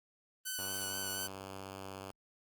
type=tone with vibrato; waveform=5% pulse; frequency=1500 Hz; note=F#6; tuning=23 cents sharp; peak=-26 dBFS; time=0.45-1.28 s; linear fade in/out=20 ms; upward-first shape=sine; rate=4.2 Hz; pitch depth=25 cents each way
type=tone; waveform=5% pulse; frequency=96.5 Hz; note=G2; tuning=27 cents flat; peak=-33 dBFS; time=0.59-2.11 s; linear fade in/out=0 ms
type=noise with exponential decay; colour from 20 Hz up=blue; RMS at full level=-42 dBFS; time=0.74-1.07 s; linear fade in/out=0 ms; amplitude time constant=71 ms
effects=Opus 24 kbps